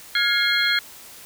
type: tone cluster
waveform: sine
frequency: 1416 / 1666 / 2141 / 3293 / 4189 Hz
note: F6 / G#6 / C7 / G#7 / C8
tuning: +23 / +5 / +39 / -15 / +1 cents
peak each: -24 dBFS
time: 0.15-0.79 s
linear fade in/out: 2 ms
effects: white hiss -43 dBFS RMS until 1.25 s